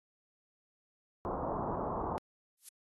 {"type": "low-pass noise", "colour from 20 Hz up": "white", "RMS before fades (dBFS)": -36, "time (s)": [1.25, 2.18], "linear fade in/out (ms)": 0, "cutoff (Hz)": 1100, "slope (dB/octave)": 48}
{"type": "noise with exponential growth", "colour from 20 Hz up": "violet", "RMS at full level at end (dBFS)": -39, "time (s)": [2.57, 2.69], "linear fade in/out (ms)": 5, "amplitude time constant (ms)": 25}
{"effects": ["AAC 32 kbps"]}